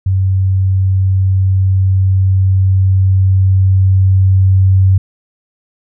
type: tone with level ramp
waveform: sine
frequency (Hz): 95.1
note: F#2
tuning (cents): +48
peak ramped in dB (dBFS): -9 to -5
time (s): 0.06-4.98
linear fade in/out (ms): 5
effects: none